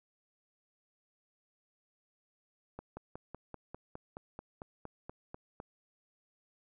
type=slowing click train; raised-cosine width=1 ms; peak=-29 dBFS; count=14; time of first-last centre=2.79-5.601 s; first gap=180 ms; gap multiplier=1.03; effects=none